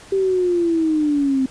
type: linear sweep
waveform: sine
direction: down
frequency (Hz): 392 to 259.2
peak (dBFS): -15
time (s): 0.12-1.46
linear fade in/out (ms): 5
effects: pink hiss -43 dBFS RMS until 1.5 s + resampled to 22050 Hz